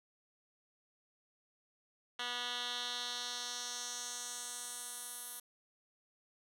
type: tone with band-pass filter sweep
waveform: 10% pulse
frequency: 243.8 Hz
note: B3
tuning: 22 cents flat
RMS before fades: -42 dBFS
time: 2.19-5.4 s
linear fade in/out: 5 ms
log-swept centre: 2800 to 12000 Hz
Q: 2
effects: none